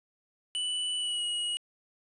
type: tone with pitch glide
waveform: square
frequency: 2972 to 2902 Hz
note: F#7 to F#7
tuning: +7 to -34 cents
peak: -30 dBFS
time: 0.55-1.57 s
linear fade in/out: 0 ms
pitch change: -41 cents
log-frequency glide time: 0.98-1.23 s
effects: resampled to 24000 Hz + 10-bit